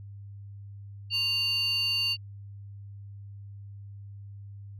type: tone pair together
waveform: sine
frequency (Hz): 2794 / 4520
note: F7 / C#8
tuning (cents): 0 / +33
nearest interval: minor sixth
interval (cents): 833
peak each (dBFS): -26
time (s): 1.1-2.17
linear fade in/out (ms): 50
effects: tanh soft clip ceiling -21 dBFS + added 100 Hz sine -41 dBFS peak until 4.79 s

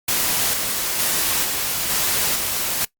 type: noise with tremolo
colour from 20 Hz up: white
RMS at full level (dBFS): -20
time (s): 0.08-2.85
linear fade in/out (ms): 5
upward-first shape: square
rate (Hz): 1.1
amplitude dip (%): 30
effects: noise-tail reverb RT60 0.1 s tail -20 dB re dry + Opus 48 kbps

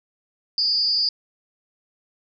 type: tone with amplitude modulation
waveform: sine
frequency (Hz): 4790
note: D8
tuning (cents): +33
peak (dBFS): -14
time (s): 0.58-1.09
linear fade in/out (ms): 2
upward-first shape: sine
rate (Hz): 269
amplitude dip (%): 90
effects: none

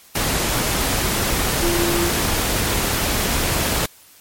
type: tone in noise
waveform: sine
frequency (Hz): 343.4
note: F4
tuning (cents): -29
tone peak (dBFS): -20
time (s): 1.62-2.1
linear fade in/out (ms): 5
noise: pink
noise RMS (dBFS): -20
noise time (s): 0.15-3.86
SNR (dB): -3
effects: white hiss -48 dBFS RMS until 4.2 s + MP3 64 kbps

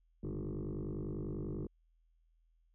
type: tone with frequency modulation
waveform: sine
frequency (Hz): 105.1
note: G#2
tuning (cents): +21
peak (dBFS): -35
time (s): 0.23-1.67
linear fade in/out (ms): 5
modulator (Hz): 50.1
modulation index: 6
effects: tanh soft clip ceiling -35 dBFS + added 41 Hz sine -68 dBFS peak until 2.74 s

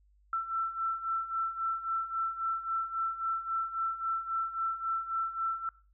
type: beating tone pair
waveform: sine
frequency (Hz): 1335 / 1338.7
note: E6 / E6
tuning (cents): +22 / +26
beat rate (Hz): 3.7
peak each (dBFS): -36 / -32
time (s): 0.33-5.69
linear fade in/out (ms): 2
effects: noise-tail reverb RT60 0.4 s tail -22 dB re dry + added 50 Hz sine -62 dBFS peak until 5.93 s

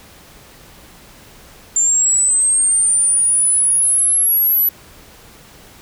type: linear sweep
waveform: sine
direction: up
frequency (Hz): 7200 to 11920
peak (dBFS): -9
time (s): 1.76-4.69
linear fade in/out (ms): 5
effects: tanh soft clip ceiling -10 dBFS + pink hiss -43 dBFS RMS until 5.81 s

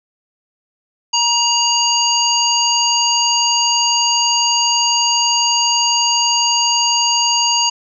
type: harmonic tone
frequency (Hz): 946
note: A#5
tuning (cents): +25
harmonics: 1 / 3 / 5 / 7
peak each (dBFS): -18 / -18 / -18 / -18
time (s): 1.13-7.7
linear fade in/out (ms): 10
effects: none

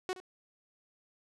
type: tone with echo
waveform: sawtooth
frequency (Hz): 370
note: F#4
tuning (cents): 0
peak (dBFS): -28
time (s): 0.09-0.13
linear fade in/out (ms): 0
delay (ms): 71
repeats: 1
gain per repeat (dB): -15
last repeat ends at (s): 0.201
effects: low-pass 8000 Hz 12 dB/octave

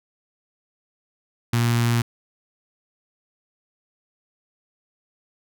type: tone with notch filter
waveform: sawtooth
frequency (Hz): 118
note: A#2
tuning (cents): +22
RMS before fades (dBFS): -20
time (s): 1.53-2.02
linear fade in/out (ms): 5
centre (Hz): 530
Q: 0.78
effects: none

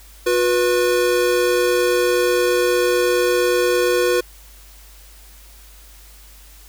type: tone pair together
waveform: square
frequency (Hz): 360.5 / 489.3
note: F#4 / B4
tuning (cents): -45 / -16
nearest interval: perfect fourth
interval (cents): 529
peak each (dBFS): -19 / -18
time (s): 0.26-4.21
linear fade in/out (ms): 10
effects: added 50 Hz sine -43 dBFS peak until 6.68 s + white hiss -47 dBFS RMS until 6.68 s

